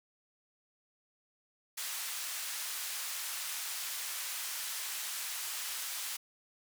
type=band-pass noise; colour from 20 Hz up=white; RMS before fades=-39 dBFS; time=1.77-6.17 s; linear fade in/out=10 ms; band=1100 to 14000 Hz; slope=12 dB/octave; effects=none